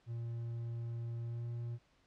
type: tone with pitch glide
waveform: triangle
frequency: 116.9 to 118.33 Hz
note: A#2 to A#2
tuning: +5 to +26 cents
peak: -36 dBFS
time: 0.06-1.79 s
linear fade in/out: 50 ms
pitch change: +21 cents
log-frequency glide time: 1.24-1.46 s
effects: pink hiss -71 dBFS RMS until 2.06 s + low-pass 5000 Hz 12 dB/octave